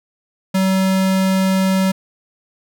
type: tone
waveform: square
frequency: 190 Hz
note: F#3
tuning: 46 cents sharp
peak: -14 dBFS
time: 0.54-1.92 s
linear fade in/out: 10 ms
effects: none